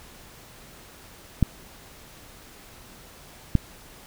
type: clicks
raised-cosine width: 5 ms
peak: -5 dBFS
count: 2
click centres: 1.427 / 3.553 s
effects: pink hiss -48 dBFS RMS until 4.06 s

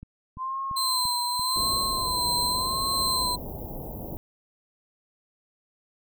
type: click train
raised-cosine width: 5 ms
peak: -29 dBFS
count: 7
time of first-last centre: 0.03-2.078 s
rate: 2.93 Hz
type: tone with vibrato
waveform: sine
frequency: 1027 Hz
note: C6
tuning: 33 cents flat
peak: -28 dBFS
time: 0.37-3.38 s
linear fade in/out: 50 ms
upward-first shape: sine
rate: 0.89 Hz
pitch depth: 89 cents each way
type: tone with tremolo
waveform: sawtooth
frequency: 4110 Hz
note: C8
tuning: 32 cents flat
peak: -21 dBFS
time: 0.76-3.36 s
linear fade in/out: 10 ms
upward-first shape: sine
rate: 1.4 Hz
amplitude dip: 40%
type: band-stop noise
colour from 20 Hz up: pink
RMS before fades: -36 dBFS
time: 1.56-4.17 s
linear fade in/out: 0 ms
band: 840 to 13000 Hz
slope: 48 dB/octave
effects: none

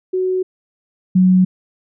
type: tone pair in turn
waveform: sine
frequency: 371.3 / 184.74 Hz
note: F#4 / F#3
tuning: +6 / -2 cents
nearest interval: octave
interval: 1208 cents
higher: first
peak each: -15 / -8 dBFS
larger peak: second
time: 0.13-0.43 / 1.15-1.45 s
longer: neither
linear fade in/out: 10 ms
effects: none

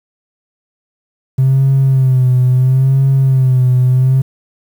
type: tone with vibrato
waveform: triangle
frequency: 130.81 Hz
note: C3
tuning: in tune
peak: -4 dBFS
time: 1.38-4.22 s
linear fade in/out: 10 ms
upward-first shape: sine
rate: 0.74 Hz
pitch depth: 62 cents each way
effects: tanh soft clip ceiling -4 dBFS + 7-bit

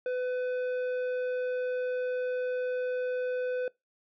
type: tone with tanh clipping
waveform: sine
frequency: 502 Hz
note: B4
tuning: 28 cents sharp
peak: -30 dBFS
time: 0.06-3.68 s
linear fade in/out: 2 ms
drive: 9 dB
effects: noise-tail reverb RT60 0.2 s tail -23 dB re dry

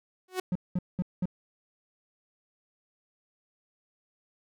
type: tone with exponential growth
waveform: sawtooth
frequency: 370 Hz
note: F#4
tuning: in tune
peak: -22 dBFS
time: 0.28-0.4 s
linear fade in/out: 5 ms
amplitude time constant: 25 ms
type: tone bursts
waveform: triangle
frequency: 180 Hz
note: F#3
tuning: 47 cents flat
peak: -23 dBFS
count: 4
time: 0.52-1.256 s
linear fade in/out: 2 ms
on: 34 ms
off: 200 ms
effects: none

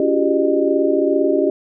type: tone cluster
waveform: sine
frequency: 282.4 / 344.3 / 379.6 / 401.9 / 609 Hz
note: C#4 / F4 / F#4 / G4 / D#5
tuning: +32 / -25 / +44 / +43 / -37 cents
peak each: -20 dBFS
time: 0-1.5 s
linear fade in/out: 2 ms
effects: none

